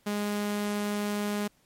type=tone; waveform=sawtooth; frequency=206.6 Hz; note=G#3; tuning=9 cents flat; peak=-24 dBFS; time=0.06-1.48 s; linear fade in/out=10 ms; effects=pink hiss -66 dBFS RMS until 1.65 s + MP3 64 kbps